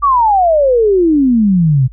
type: exponential sweep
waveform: sine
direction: down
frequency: 1181 to 123.47 Hz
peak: -7 dBFS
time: 0.02-1.88 s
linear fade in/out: 20 ms
effects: added 52 Hz sine -31 dBFS peak until 1.92 s